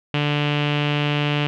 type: tone with low-pass filter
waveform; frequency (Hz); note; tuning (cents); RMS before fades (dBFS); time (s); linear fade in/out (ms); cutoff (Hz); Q
sawtooth; 146.83; D3; 0; -21; 0.14-1.47; 0; 2900; 4.6
effects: none